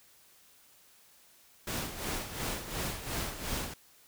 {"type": "noise with tremolo", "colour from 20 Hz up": "pink", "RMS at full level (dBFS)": -34, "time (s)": [1.67, 3.74], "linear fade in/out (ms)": 5, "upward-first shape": "sine", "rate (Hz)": 2.8, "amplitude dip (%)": 65, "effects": ["white hiss -61 dBFS RMS until 4.07 s"]}